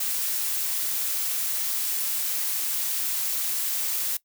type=noise; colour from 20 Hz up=blue; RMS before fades=-27 dBFS; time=0-4.17 s; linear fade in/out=5 ms; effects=noise-tail reverb RT60 0.1 s tail -20 dB re dry